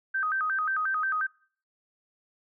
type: tone with vibrato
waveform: sine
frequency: 1396.9 Hz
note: F6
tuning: in tune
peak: -25 dBFS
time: 0.14-1.27 s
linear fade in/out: 10 ms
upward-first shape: square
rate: 5.6 Hz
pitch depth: 190 cents each way
effects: noise-tail reverb RT60 0.5 s tail -25 dB re dry